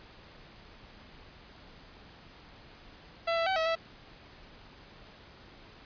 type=tone with pitch steps; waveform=sawtooth; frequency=669 / 664 / 763 / 645 / 658 Hz; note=E5 / E5 / G5 / E5 / E5; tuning=+25 / +12 / -47 / -38 / -3 cents; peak=-23 dBFS; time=3.27-3.755 s; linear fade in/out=10 ms; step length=97 ms; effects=pink hiss -53 dBFS RMS until 5.85 s + resampled to 11025 Hz